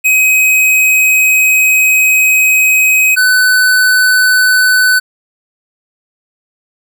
square tone pair in turn, 2530 / 1504.3 Hz, D#7 / F#6, +28 / +28 cents, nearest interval major sixth, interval 900 cents, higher first, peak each -7 dBFS, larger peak neither, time 0.04-3.16 / 3.16-5 s, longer first, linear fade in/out 20 ms, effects none

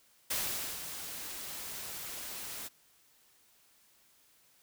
white noise with ADSR envelope, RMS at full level -33 dBFS, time 0.3-2.69 s, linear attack 9 ms, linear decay 480 ms, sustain -9 dB, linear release 25 ms, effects white hiss -66 dBFS RMS until 4.62 s

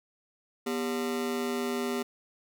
40% pulse ring-modulated tone, 321.7 Hz, E4, 42 cents flat, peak -25 dBFS, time 0.66-2.03 s, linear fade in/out 10 ms, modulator 78 Hz, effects none

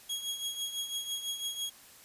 sawtooth tone with tremolo, 3306 Hz, G#7, 9 cents flat, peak -28 dBFS, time 0.09-1.7 s, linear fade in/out 10 ms, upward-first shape triangle, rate 6 Hz, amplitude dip 70%, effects white hiss -55 dBFS RMS until 2.04 s + resampled to 32000 Hz

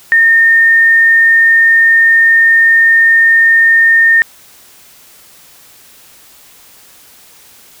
sine tone, 1825 Hz, A#6, 37 cents flat, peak -4 dBFS, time 0.12-4.22 s, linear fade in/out 0 ms, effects white hiss -41 dBFS RMS until 7.8 s

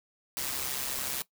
white noise with amplitude modulation, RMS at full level -31 dBFS, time 0.37-1.22 s, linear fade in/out 0 ms, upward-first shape sine, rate 133 Hz, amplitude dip 60%, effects noise-tail reverb RT60 0.1 s tail -18 dB re dry

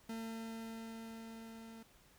40% pulse tone with level ramp, 225.6 Hz, A3, 44 cents sharp, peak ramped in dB -40 to -50 dBFS, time 0.09-1.83 s, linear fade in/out 5 ms, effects pink hiss -66 dBFS RMS until 2.18 s

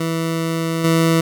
20% pulse tone with level steps, 164 Hz, E3, 9 cents flat, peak -14 / -8 dBFS, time 0-1.21 s, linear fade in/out 5 ms, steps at 0.84 s, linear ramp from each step 5 ms, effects none

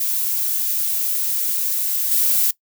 violet noise with level steps, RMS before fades -21 / -17 dBFS, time 0-2.51 s, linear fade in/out 5 ms, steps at 2.11 s, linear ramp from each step 5 ms, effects noise-tail reverb RT60 0.1 s tail -20 dB re dry

